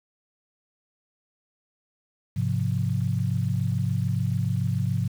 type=chord; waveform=sine; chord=F minor; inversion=first; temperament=equal; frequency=103.83 / 130.81 / 174.61 Hz; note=Ab2 / C3 / F3; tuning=0 / 0 / 0 cents; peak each=-26 / -26 / -29 dBFS; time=2.36-5.08 s; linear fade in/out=10 ms; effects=8-bit